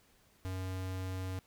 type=tone; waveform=square; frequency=93.4 Hz; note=F#2; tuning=17 cents sharp; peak=-37 dBFS; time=0.45-1.39 s; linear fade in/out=0 ms; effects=pink hiss -67 dBFS RMS until 1.46 s